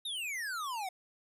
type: exponential sweep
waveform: square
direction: down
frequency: 3807 to 720 Hz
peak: -36 dBFS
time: 0.05-0.89 s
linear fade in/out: 5 ms
effects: resampled to 32000 Hz